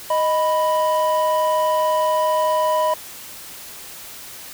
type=tone pair together; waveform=triangle; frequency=622.3 / 987.8 Hz; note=D#5 / B5; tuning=0 / 0 cents; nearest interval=minor sixth; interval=800 cents; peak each=-17 dBFS; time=0.1-2.94 s; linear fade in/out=5 ms; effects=white hiss -37 dBFS RMS until 4.53 s